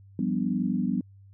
sine chord, G dominant seventh, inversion third, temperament equal, 174.61 / 196 / 246.9 / 293.7 Hz, F3 / G3 / B3 / D4, 0 / 0 / 0 / 0 cents, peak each -31 / -28 / -28 / -34 dBFS, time 0.19-1.01 s, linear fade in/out 2 ms, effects added 98 Hz sine -49 dBFS peak until 1.33 s

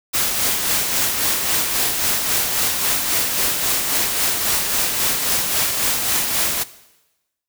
white noise with tremolo, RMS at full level -18 dBFS, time 0.13-6.64 s, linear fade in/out 20 ms, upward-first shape sine, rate 3.7 Hz, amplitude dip 40%, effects noise-tail reverb RT60 1.0 s tail -17 dB re dry

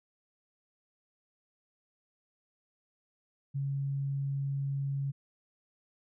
sine tone, 138.59 Hz, C#3, in tune, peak -30 dBFS, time 3.54-5.12 s, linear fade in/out 20 ms, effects none

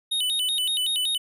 square tone with vibrato, 3341 Hz, G#7, 10 cents sharp, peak -23 dBFS, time 0.11-1.18 s, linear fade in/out 10 ms, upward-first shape square, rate 5.3 Hz, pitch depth 190 cents each way, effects none

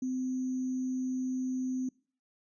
sine tone with sample-and-hold, 257 Hz, C4, 31 cents flat, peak -30 dBFS, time 0.02-1.89 s, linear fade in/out 5 ms, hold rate 6300 Hz, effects noise-tail reverb RT60 0.5 s tail -25 dB re dry + resampled to 22050 Hz

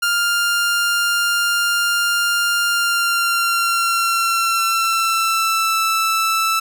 sawtooth tone with pitch glide, 1400 to 1321.4 Hz, F6 to E6, +4 to +4 cents, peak -12 dBFS, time 0.02-6.6 s, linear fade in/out 10 ms, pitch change -100 cents, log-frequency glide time 2.7-5.8 s, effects none

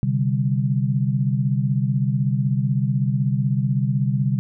sine chord, C suspended second, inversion none, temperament equal, 130.81 / 146.83 / 196 Hz, C3 / D3 / G3, 0 / 0 / 0 cents, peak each -20 / -23 / -24 dBFS, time 0.03-4.39 s, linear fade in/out 0 ms, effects none

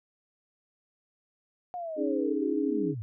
sine linear sweep, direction down, 726 to 98 Hz, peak -33 dBFS, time 1.74-3.02 s, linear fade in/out 0 ms
sine chord, C# suspended second, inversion none, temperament equal, 277.2 / 311.1 / 415.3 Hz, C#4 / D#4 / G#4, 0 / 0 / 0 cents, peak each -31 / -30 / -31 dBFS, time 1.96-2.95 s, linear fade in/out 50 ms
effects none

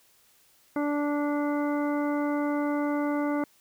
harmonic tone, 291.8 Hz, D4, 11 cents flat, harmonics 1 / 2 / 3 / 4 / 5 / 7, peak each -26 / -32 / -36 / -38 / -40 / -43 dBFS, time 0.76-3.44 s, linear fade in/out 2 ms, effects white hiss -62 dBFS RMS until 3.6 s

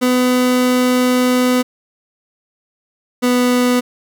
30% pulse tone pair in turn, 250.8 / 247.5 Hz, B3 / B3, +27 / +4 cents, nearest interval unison, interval 23 cents, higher first, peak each -9 dBFS, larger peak neither, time 0.01-1.63 / 3.22-3.81 s, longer first, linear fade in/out 20 ms, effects none

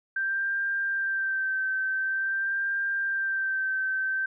sine tone with vibrato, 1568 Hz, G6, in tune, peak -25 dBFS, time 0.16-4.26 s, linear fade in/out 5 ms, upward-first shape sine, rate 0.47 Hz, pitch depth 26 cents each way, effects none

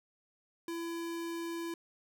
square tone, 335.9 Hz, E4, 33 cents sharp, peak -37 dBFS, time 0.68-1.74 s, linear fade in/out 2 ms, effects none

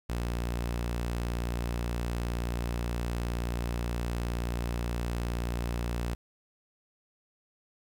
sawtooth tone, 59 Hz, A#1, 22 cents sharp, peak -26 dBFS, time 0.09-6.15 s, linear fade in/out 10 ms, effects 10-bit

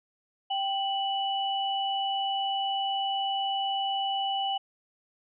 sine tone pair together, 784 / 2960 Hz, G5 / F#7, 0 / 0 cents, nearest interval octave + major seventh, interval 2300 cents, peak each -28 / -31 dBFS, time 0.5-4.58 s, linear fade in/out 10 ms, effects none

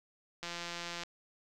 click train, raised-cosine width 0.2 ms, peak -23 dBFS, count 105, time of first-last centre 0.43-1.035 s, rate 172 Hz, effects none

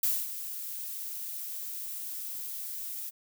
violet noise with ADSR envelope, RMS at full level -26 dBFS, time 0.03-3.11 s, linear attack 4 ms, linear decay 230 ms, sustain -12 dB, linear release 29 ms, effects none

